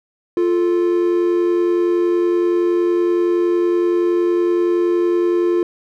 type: tone pair together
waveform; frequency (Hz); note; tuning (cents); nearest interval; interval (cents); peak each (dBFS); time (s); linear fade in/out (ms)
triangle; 349 / 439.7; F4 / A4; -1 / -1; major third; 400; -12 / -21; 0.37-5.63; 2
effects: none